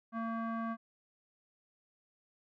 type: tone with low-pass filter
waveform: square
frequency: 227.4 Hz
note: A#3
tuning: 43 cents flat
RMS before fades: -37 dBFS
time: 0.12-0.77 s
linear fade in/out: 50 ms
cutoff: 1300 Hz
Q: 4.1
effects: none